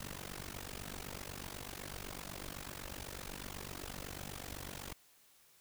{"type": "noise with amplitude modulation", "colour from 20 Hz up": "pink", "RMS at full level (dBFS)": -42, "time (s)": [0, 4.93], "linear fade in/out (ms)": 5, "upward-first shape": "sine", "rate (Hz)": 48, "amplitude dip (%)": 95, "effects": ["white hiss -66 dBFS RMS until 5.6 s"]}